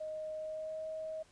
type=tone with pitch glide; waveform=sine; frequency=622.3 to 632.1 Hz; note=D#5 to D#5; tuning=0 to +27 cents; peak=-38 dBFS; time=0-1.23 s; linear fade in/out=10 ms; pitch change=+27 cents; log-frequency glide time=0.34-0.87 s; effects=pink hiss -65 dBFS RMS until 1.31 s + resampled to 22050 Hz